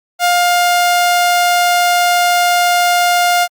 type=tone; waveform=sawtooth; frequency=706 Hz; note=F5; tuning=19 cents sharp; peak=-6 dBFS; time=0.19-3.48 s; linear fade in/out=50 ms; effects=Opus 48 kbps